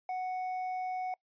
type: tone with hard clipping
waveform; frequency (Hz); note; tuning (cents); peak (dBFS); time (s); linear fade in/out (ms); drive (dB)
sine; 740; F#5; 0; -34; 0.09-1.14; 2; 4
effects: noise-tail reverb RT60 0.1 s tail -24 dB re dry + resampled to 11025 Hz